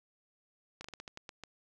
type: slowing click train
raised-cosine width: 0.2 ms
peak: -27 dBFS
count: 9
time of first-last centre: 0.81-1.437 s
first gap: 34 ms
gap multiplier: 1.23
effects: none